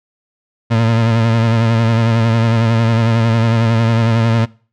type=tone with vibrato; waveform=30% pulse; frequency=114.2 Hz; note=A#2; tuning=35 cents flat; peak=-8 dBFS; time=0.7-4.46 s; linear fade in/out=20 ms; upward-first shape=sine; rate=11 Hz; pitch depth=42 cents each way; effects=noise-tail reverb RT60 0.4 s tail -23 dB re dry + low-pass 4000 Hz 12 dB/octave